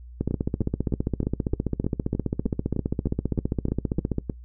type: two click trains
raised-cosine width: 3 ms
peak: -11 / -13 dBFS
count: 61 / 14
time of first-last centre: 0.21-4.184 / 0.31-4.298 s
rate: 15.1 / 3.26 Hz
effects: noise-tail reverb RT60 0.1 s tail -20 dB re dry + added 60 Hz sine -40 dBFS peak until 4.44 s